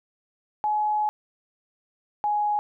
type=tone pair in turn; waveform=sine; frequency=846 / 834.4 Hz; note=G#5 / G#5; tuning=+32 / +8 cents; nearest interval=unison; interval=24 cents; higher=first; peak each=-21 dBFS; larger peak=neither; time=0.64-1.09 / 2.24-2.59 s; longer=first; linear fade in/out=0 ms; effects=none